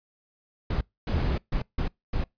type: noise bursts at uneven times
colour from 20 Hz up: brown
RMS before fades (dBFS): -26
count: 5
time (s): 0.7-0.81 / 1.07-1.38 / 1.52-1.62 / 1.78-1.88 / 2.13-2.24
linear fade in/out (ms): 5
effects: noise-tail reverb RT60 0.2 s tail -26 dB re dry + resampled to 11025 Hz